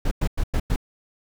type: noise bursts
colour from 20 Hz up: brown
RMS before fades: -21 dBFS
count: 5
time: 0.05-0.761 s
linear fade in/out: 5 ms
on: 63 ms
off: 99 ms
effects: none